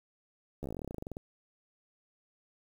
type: slowing click train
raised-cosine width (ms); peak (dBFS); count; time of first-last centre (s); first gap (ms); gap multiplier
2; -26; 20; 0.63-1.169; 13; 1.08
effects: 9-bit